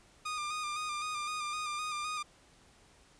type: tone with vibrato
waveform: sawtooth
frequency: 1216 Hz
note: D#6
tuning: 40 cents flat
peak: -31 dBFS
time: 0.25-2.23 s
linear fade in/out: 10 ms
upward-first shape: square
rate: 3.9 Hz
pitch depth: 30 cents each way
effects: pink hiss -62 dBFS RMS until 3.19 s + resampled to 22050 Hz